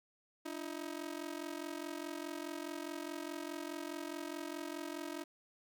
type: ring-modulated tone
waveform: sawtooth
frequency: 316.9 Hz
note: D#4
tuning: 32 cents sharp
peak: -34 dBFS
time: 0.45-5.24 s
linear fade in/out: 10 ms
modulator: 22.4 Hz
effects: none